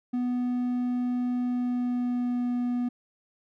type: tone with pitch glide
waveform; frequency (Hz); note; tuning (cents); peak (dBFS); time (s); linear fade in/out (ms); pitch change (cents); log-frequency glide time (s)
triangle; 246.9 to 244.5; B3 to B3; 0 to -17; -23; 0.13-2.89; 10; -17; 1.43-2.52
effects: none